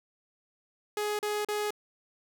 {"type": "tone bursts", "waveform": "sawtooth", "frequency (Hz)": 418.5, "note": "G#4", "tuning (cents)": 13, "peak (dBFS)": -25, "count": 3, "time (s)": [0.97, 1.706], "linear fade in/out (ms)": 2, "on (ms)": 220, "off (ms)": 38, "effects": []}